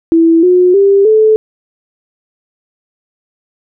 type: tone with pitch steps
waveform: sine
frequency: 329.6 / 361.5 / 396.5 / 434.9 Hz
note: E4 / F#4 / G4 / A4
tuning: 0 / -40 / +20 / -20 cents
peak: -4 dBFS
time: 0.12-1.36 s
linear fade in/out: 0 ms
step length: 310 ms
effects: none